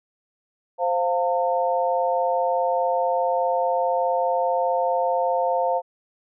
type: chord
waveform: sine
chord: F major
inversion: second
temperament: equal with one note detuned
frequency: 523.3 / 698.5 / 900 Hz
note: C5 / F5 / A5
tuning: 0 / 0 / +39 cents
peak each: -23 / -23 / -25 dBFS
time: 0.78-5.82 s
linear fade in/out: 50 ms
effects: none